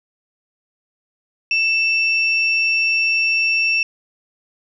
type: tone pair together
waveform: sine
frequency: 2656 / 5546 Hz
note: E7 / F8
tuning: +12 / -13 cents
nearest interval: octave + minor second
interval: 1275 cents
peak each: -15 / -25 dBFS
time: 1.51-3.83 s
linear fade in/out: 2 ms
effects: none